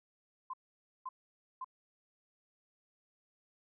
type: tone bursts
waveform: sine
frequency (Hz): 1034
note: C6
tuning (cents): -21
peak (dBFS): -38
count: 3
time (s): 0.5-1.645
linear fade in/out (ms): 5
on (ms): 35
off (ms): 520
effects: none